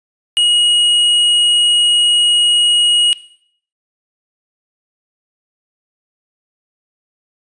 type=tone with tanh clipping; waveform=sine; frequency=2893 Hz; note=F#7; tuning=40 cents flat; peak=-11 dBFS; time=0.37-3.13 s; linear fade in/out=0 ms; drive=11 dB; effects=noise-tail reverb RT60 0.6 s tail -17 dB re dry + resampled to 22050 Hz